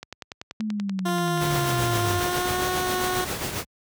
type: click train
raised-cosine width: 0.2 ms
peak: -18 dBFS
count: 15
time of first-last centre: 0.03-1.376 s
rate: 10.4 Hz
type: linear sweep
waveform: sine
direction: down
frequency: 220 to 92.5 Hz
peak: -25 dBFS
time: 0.6-2.2 s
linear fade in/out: 0 ms
type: tone with pitch glide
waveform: 15% pulse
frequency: 349.2 to 365.9 Hz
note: F4 to F#4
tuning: 0 to -19 cents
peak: -18 dBFS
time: 1.05-3.25 s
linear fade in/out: 10 ms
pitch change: +81 cents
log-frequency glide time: 1.98-2.65 s
type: noise with tremolo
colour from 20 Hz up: pink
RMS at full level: -27 dBFS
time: 1.39-3.65 s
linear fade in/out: 50 ms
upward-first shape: triangle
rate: 7.4 Hz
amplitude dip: 55%
effects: high-pass 60 Hz 12 dB/octave